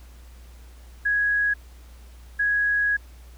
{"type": "tone bursts at uneven times", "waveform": "sine", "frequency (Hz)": 1663, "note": "G#6", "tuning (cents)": 2, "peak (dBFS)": -19, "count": 2, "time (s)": [[1.05, 1.54], [2.39, 2.97]], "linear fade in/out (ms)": 10, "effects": ["added 60 Hz sine -43 dBFS peak until 3.37 s", "pink hiss -55 dBFS RMS until 3.37 s"]}